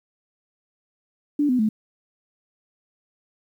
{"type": "tone with pitch steps", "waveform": "sine", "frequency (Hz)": [292.2, 251.5, 216.4], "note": ["D4", "B3", "A3"], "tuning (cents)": [-9, 32, -29], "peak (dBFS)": -17, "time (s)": [1.39, 1.69], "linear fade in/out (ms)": 5, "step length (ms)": 100, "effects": ["9-bit"]}